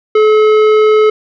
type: tone with tanh clipping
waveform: sine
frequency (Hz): 429.8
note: A4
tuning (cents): -41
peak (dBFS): -7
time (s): 0.15-1.1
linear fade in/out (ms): 5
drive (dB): 13
effects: none